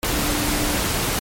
sine tone in noise, 296.4 Hz, D4, 16 cents sharp, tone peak -26 dBFS, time 0.12-0.76 s, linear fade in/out 0 ms, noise pink, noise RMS -22 dBFS, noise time 0.03-1.19 s, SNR -7 dB, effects MP3 64 kbps

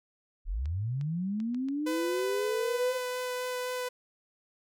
sine linear sweep, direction up, 32.86 to 526 Hz, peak -29 dBFS, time 0.45-2.99 s, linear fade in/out 50 ms
clicks, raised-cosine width 0.2 ms, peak -33 dBFS, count 6, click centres 0.657 / 1.012 / 1.402 / 1.546 / 1.686 / 2.192 s
sawtooth tone with vibrato, 501 Hz, B4, 25 cents sharp, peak -28 dBFS, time 1.86-3.89 s, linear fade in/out 10 ms, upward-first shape sine, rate 3.9 Hz, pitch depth 8 cents each way
effects none

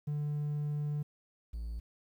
triangle tone pair in turn, 147.7 / 56.95 Hz, D3 / A#1, +10 / -40 cents, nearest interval octave + major third, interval 1650 cents, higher first, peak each -29 / -34 dBFS, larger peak first, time 0.07-1.03 / 1.53-1.8 s, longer first, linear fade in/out 10 ms, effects tanh soft clip ceiling -25 dBFS + 11-bit

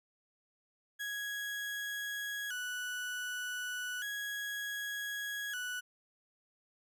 35% pulse tone with vibrato, 1568 Hz, G6, in tune, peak -35 dBFS, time 0.99-5.81 s, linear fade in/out 20 ms, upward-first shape square, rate 0.33 Hz, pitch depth 100 cents each way, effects none

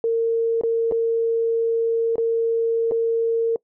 sine tone with dropouts, 457.8 Hz, A#4, 31 cents flat, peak -17 dBFS, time 0.04-3.56 s, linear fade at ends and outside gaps 1 ms, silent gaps 0.612-0.635 / 0.913-0.921 / 2.157-2.181 / 2.912-2.919 s, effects noise-tail reverb RT60 0.1 s tail -24 dB re dry

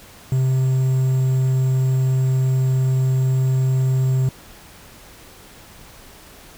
triangle tone with quantisation, 130.81 Hz, C3, in tune, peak -13 dBFS, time 0.32-4.29 s, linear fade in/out 2 ms, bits 7, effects pink hiss -44 dBFS RMS until 6.57 s

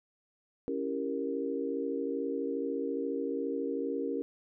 sine chord, C# diminished seventh, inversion none, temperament equal, 277.2 / 329.6 / 392 / 466.2 Hz, C#4 / E4 / G4 / Bb4, 0 / 0 / 0 / 0 cents, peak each -35 / -40 / -37 / -35 dBFS, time 0.68-4.22 s, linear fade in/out 0 ms, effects none

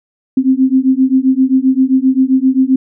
sine beating tone pair, 258.5 / 266.1 Hz, C4 / C4, -21 / +29 cents, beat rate 7.6 Hz, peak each -11 dBFS, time 0.37-2.76 s, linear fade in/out 5 ms, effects none

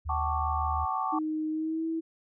sine tone, 76.2 Hz, D#2, 36 cents flat, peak -31 dBFS, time 0.05-0.86 s, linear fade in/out 20 ms
sine chord, D major seventh, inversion first, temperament equal with one note detuned, 758.6 / 880 / 1108.7 / 1174.7 Hz, F#5 / A5 / C#6 / D6, +43 / 0 / 0 / 0 cents, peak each -33 dBFS, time 0.09-1.19 s, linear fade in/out 5 ms
sine tone with pitch glide, 311.1 to 325.2 Hz, D#4 to E4, 0 to -23 cents, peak -28 dBFS, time 1.12-2.01 s, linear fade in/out 20 ms, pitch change +77 cents, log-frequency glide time 1.5-1.86 s
effects none

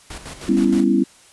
pink noise with tremolo, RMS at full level -33 dBFS, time 0.1-0.84 s, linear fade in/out 5 ms, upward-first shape square, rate 6.4 Hz, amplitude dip 60%
sine chord, C# half-diminished seventh, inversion second, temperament just, 199.57 / 249.5 / 277.2 / 332.6 Hz, G3 / B3 / C#4 / E4, +31 / +18 / 0 / +16 cents, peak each -19 dBFS, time 0.48-1.04 s, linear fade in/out 10 ms
effects white hiss -49 dBFS RMS until 1.32 s + resampled to 24000 Hz

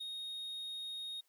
triangle tone, 3727 Hz, A#7, 1 cent flat, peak -39 dBFS, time 0-1.21 s, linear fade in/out 10 ms, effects white hiss -75 dBFS RMS until 1.28 s + high-pass 400 Hz 12 dB/octave

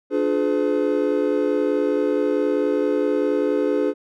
triangle chord, D diminished seventh, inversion none, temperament just, 293.7 / 352.4 / 422.9 / 507.5 Hz, D4 / F4 / Ab4 / Cb5, 0 / +16 / +31 / +47 cents, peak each -21 / -25 / -20 / -22 dBFS, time 0.1-3.94 s, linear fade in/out 50 ms, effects none

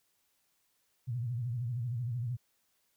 sine tone with vibrato, 120.3 Hz, B2, 45 cents flat, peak -32 dBFS, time 1.07-2.37 s, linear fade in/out 20 ms, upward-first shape sine, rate 13 Hz, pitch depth 120 cents each way, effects white hiss -75 dBFS RMS until 2.96 s

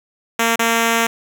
5% pulse tone with dropouts, 229.5 Hz, A#3, 27 cents flat, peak -3 dBFS, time 0.39-1.07 s, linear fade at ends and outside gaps 5 ms, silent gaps 0.559-0.592 s, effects none

